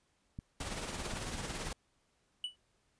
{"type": "clicks", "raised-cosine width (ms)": 5, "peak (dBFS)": -30, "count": 2, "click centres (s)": [0.389, 1.137]}
{"type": "noise with tremolo", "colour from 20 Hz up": "pink", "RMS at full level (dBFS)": -38, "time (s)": [0.6, 1.73], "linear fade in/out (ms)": 5, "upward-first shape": "triangle", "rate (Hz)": 18, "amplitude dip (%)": 50}
{"type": "tone with exponential decay", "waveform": "triangle", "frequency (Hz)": 2960, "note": "F#7", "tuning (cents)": 0, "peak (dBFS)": -30, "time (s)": [2.44, 2.56], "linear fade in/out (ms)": 2, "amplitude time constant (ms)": 26}
{"effects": ["pink hiss -75 dBFS RMS until 2.99 s", "resampled to 22050 Hz"]}